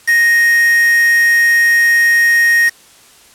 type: tone with quantisation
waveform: triangle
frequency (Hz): 1864.7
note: A#6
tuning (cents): 0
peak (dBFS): -6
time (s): 0.07-2.7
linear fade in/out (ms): 20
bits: 3
effects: white hiss -44 dBFS RMS until 3.34 s + low-pass 11000 Hz 12 dB/octave